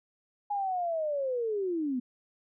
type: linear sweep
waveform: sine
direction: down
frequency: 830.6 to 239.3 Hz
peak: -28 dBFS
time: 0.5-2 s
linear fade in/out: 10 ms
effects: none